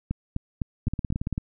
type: two click trains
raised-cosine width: 5 ms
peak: -14 / -15 dBFS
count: 6 / 9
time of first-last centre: 0.11-1.379 / 0.88-1.327 s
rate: 3.94 / 17.9 Hz
effects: none